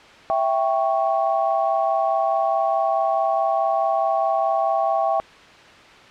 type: chord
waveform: sine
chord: C# diminished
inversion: first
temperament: equal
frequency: 659.3 / 784 / 1108.7 Hz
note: E5 / G5 / C#6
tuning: 0 / 0 / 0 cents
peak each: -21 / -21 / -26 dBFS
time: 0.3-5.2 s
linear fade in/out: 0 ms
effects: white hiss -45 dBFS RMS until 6.1 s + low-pass 3000 Hz 12 dB/octave